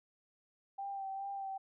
sine tone with vibrato, 784 Hz, G5, in tune, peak -38 dBFS, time 0.78-1.58 s, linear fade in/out 10 ms, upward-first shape sine, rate 2.4 Hz, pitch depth 25 cents each way, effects none

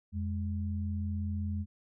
sine tone pair together, 87.31 / 207.4 Hz, F2 / G#3, 0 / -2 cents, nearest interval octave + minor third, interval 1498 cents, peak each -32 / -37 dBFS, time 0.12-1.66 s, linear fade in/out 50 ms, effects none

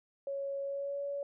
sine tone with pitch glide, 554.4 to 565.1 Hz, C#5 to C#5, 0 to +33 cents, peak -34 dBFS, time 0.27-1.23 s, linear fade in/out 2 ms, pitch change +33 cents, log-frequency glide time 0.62-1.03 s, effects none

